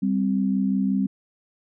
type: tone pair together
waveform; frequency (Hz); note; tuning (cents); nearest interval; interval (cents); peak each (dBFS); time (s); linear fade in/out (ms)
sine; 195.98 / 261.6; G3 / C4; 0 / 0; perfect fourth; 500; -21 / -24; 0.02-1.07; 10
effects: none